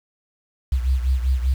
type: beating tone pair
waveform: sine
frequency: 63.9 / 69 Hz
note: C2 / C#2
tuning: -40 / -7 cents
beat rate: 5.1 Hz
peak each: -18 / -24 dBFS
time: 0.72-1.54 s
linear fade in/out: 5 ms
effects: 7-bit